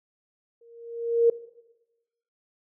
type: tone with exponential growth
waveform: sine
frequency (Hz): 466.2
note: A#4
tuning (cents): 0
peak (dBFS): -13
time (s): 0.61-1.3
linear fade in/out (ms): 5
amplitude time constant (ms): 150
effects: noise-tail reverb RT60 1.0 s tail -19 dB re dry